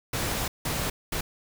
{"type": "noise bursts at uneven times", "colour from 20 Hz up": "pink", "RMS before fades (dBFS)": -29, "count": 3, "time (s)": [[0.13, 0.48], [0.65, 0.9], [1.12, 1.21]], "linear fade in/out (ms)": 5, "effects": []}